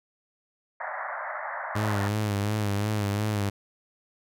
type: band-pass noise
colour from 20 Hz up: pink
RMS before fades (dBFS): -34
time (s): 0.8-2.08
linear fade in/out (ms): 5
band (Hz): 580 to 2000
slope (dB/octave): 96
type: tone with vibrato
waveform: sawtooth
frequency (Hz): 103.83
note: G#2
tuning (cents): 0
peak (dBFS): -21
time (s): 1.75-3.5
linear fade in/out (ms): 10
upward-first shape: sine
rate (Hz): 2.8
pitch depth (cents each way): 62
effects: none